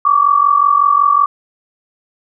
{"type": "tone pair together", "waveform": "sine", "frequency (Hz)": [1129.3, 1174.7], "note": ["C#6", "D6"], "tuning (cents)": [32, 0], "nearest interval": "minor second", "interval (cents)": 68, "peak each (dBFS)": -11, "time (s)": [0.05, 1.26], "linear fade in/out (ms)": 5, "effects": []}